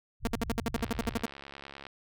pink low-pass noise, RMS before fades -40 dBFS, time 0.2-1.24 s, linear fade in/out 50 ms, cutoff 140 Hz, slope 96 dB/octave
sawtooth tone bursts, 230 Hz, A#3, 23 cents flat, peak -23 dBFS, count 13, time 0.25-1.257 s, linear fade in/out 2 ms, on 23 ms, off 59 ms
click train, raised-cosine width 0.3 ms, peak -28 dBFS, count 77, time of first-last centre 0.78-1.867 s, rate 69.9 Hz
effects none

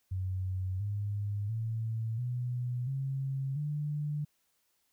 sine tone with pitch steps, 93.4 / 102.44 / 112.36 / 123.24 / 135.17 / 148.26 Hz, F#2 / G#2 / A2 / B2 / C#3 / D3, +17 / -23 / +37 / -3 / -43 / +17 cents, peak -31 dBFS, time 0.11-4.25 s, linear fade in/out 10 ms, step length 690 ms, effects white hiss -75 dBFS RMS until 4.92 s

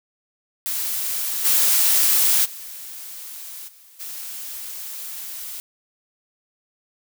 blue noise with level steps, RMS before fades -25 / -17 / -36 / -49 / -33 dBFS, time 0.66-5.6 s, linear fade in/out 0 ms, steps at 1.44 / 2.44 / 3.67 / 3.99 s, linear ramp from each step 20 ms, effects none

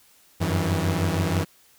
sawtooth tone cluster, 89.4 / 95.6 / 162 Hz, F2 / G2 / E3, +41 / -43 / -30 cents, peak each -22 dBFS, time 0.4-1.45 s, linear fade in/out 20 ms, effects white hiss -57 dBFS RMS until 1.78 s

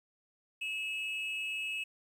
triangle tone pair together, 2603 / 2875 Hz, E7 / F7, -22 / +50 cents, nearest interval major second, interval 172 cents, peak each -32 / -38 dBFS, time 0.61-1.84 s, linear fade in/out 10 ms, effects tanh soft clip ceiling -30 dBFS + 11-bit

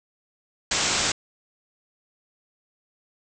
white low-pass noise, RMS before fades -24 dBFS, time 0.71-1.12 s, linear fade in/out 5 ms, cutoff 7900 Hz, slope 96 dB/octave, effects none

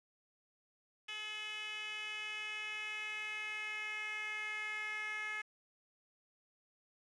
10% pulse tone with band-pass filter sweep, 426.3 Hz, G#4, 45 cents sharp, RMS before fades -42 dBFS, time 1.08-5.42 s, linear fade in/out 10 ms, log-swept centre 3000 to 2000 Hz, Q 3.5, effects resampled to 22050 Hz + 10-bit

